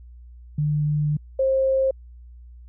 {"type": "tone pair in turn", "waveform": "sine", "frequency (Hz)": [149.3, 532], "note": ["D3", "C5"], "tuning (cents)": [29, 29], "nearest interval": "octave + minor seventh", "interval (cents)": 2200, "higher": "second", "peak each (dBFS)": [-19, -17], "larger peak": "second", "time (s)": [[0.58, 1.17], [1.39, 1.91]], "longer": "first", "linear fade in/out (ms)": 5, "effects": ["added 60 Hz sine -41 dBFS peak until 2.68 s"]}